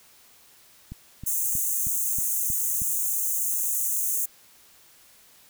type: click train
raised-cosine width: 5 ms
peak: -24 dBFS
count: 7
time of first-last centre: 0.92-2.819 s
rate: 3.16 Hz
type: high-pass noise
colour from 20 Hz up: white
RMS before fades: -26 dBFS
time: 1.26-4.26 s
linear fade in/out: 10 ms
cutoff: 6200 Hz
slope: 96 dB/octave
effects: white hiss -55 dBFS RMS until 5.49 s